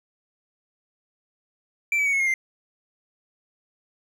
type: tone with pitch steps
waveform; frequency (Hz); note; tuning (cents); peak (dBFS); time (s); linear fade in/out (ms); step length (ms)
triangle; 2341 / 2289 / 2238 / 2188 / 2139 / 2092; D7 / D7 / C#7 / C#7 / C7 / C7; -6 / -45 / +16 / -23 / +38 / -1; -18; 1.92-2.34; 2; 70
effects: none